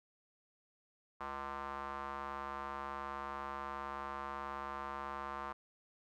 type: tone with band-pass filter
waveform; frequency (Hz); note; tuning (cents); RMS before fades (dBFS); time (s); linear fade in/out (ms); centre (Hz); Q
square; 69.3; C#2; 0; -43; 1.2-5.53; 10; 1100; 3.4
effects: none